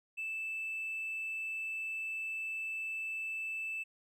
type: tone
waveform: triangle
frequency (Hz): 2637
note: E7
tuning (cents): 0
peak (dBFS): -33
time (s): 0.17-3.84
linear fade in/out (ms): 20
effects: tanh soft clip ceiling -32 dBFS